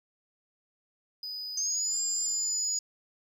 triangle tone, 4978 Hz, D#8, in tune, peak -34 dBFS, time 1.23-2.79 s, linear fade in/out 2 ms
sine exponential two-way sweep, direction up then down, 6270 to 7370 to 6810 Hz, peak -28 dBFS, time 1.57-2.79 s, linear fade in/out 5 ms, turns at 2.02 s
effects none

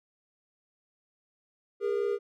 triangle tone pair together, 406.6 / 470.3 Hz, G#4 / A#4, -37 / +15 cents, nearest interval minor third, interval 252 cents, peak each -26 / -29 dBFS, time 1.8-2.19 s, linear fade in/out 50 ms, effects none

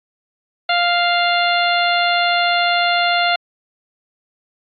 harmonic tone, 698.5 Hz, F5, in tune, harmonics 1 / 2 / 3 / 4 / 5 / 6, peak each -17 / -20 / -22 / -23 / -24 / -25 dBFS, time 0.69-3.36 s, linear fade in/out 5 ms, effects AAC 64 kbps

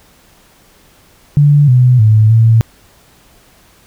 sine tone with pitch steps, 145.5 / 125.4 / 108.5 / 113.1 Hz, D3 / B2 / A2 / A2, -16 / +27 / -24 / +48 cents, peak -4 dBFS, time 1.37-2.61 s, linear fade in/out 0 ms, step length 310 ms, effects pink hiss -47 dBFS RMS until 3.86 s

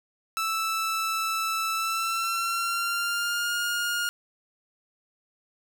sawtooth tone with pitch glide, 1318.5 to 1421.3 Hz, E6 to F6, 0 to +30 cents, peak -22 dBFS, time 0.37-4.09 s, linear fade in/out 0 ms, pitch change +130 cents, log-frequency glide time 1.74-3.54 s, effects none

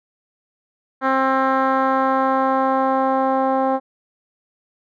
10% pulse tone with low-pass filter sweep, 265.3 Hz, C4, 24 cents sharp, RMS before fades -18 dBFS, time 1.01-3.8 s, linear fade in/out 50 ms, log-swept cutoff 1500 to 790 Hz, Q 1.5, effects none

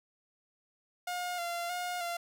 sawtooth tone with vibrato, 702 Hz, F5, 9 cents sharp, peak -30 dBFS, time 1.07-2.17 s, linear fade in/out 5 ms, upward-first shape square, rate 1.6 Hz, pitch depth 31 cents each way, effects none

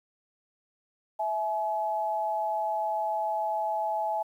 sine tone pair together, 657 / 850 Hz, E5 / G#5, -6 / +40 cents, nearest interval major third, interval 446 cents, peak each -31 / -28 dBFS, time 1.19-4.23 s, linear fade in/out 10 ms, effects 10-bit

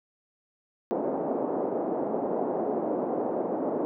pink band-pass noise, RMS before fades -29 dBFS, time 0.91-3.85 s, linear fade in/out 0 ms, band 260 to 740 Hz, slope 24 dB/octave, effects none

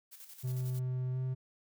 blue noise with tremolo, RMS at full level -50 dBFS, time 0.11-0.8 s, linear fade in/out 20 ms, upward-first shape square, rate 11 Hz, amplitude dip 55%
triangle tone with pitch glide, 127.5 to 129.28 Hz, C3 to C3, -44 to -20 cents, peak -30 dBFS, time 0.43-1.35 s, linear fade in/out 20 ms, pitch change +24 cents, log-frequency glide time 1.12-1.18 s
effects none

